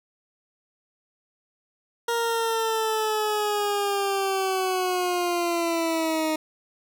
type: linear sweep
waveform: 20% pulse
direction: down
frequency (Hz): 469.5 to 311.1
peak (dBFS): -18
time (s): 2.08-6.36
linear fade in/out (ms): 5
effects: none